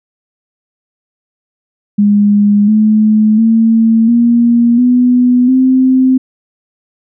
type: tone with pitch steps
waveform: sine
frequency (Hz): 205.3 / 215.1 / 225.4 / 236.2 / 247.6 / 259.4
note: G#3 / A3 / A3 / A#3 / B3 / C4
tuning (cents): -20 / -39 / +42 / +23 / +5 / -15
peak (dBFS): -5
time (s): 1.98-6.18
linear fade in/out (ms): 10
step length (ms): 700
effects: none